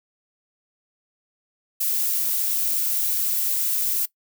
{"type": "noise", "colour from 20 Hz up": "violet", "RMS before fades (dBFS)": -23, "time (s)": [1.8, 4.06], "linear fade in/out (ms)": 10, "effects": ["noise-tail reverb RT60 0.1 s tail -20 dB re dry"]}